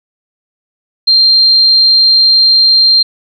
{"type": "tone", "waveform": "sine", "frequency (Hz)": 4177, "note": "C8", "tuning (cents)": -4, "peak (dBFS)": -4, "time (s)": [1.07, 3.03], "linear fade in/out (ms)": 10, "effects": []}